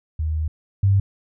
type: tone pair in turn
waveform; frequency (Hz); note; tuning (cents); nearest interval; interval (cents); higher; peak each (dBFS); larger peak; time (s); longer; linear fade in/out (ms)
sine; 78.1 / 98.4; D#2 / G2; +7 / +7; major third; 400; second; -20 / -13; second; 0.19-0.48 / 0.83-1; first; 5
effects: none